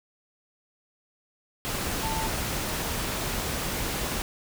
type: tone in noise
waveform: sine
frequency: 887 Hz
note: A5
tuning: 14 cents sharp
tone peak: -31 dBFS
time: 2.03-2.27 s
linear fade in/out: 0 ms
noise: pink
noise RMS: -30 dBFS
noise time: 1.65-4.22 s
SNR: -4 dB
effects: none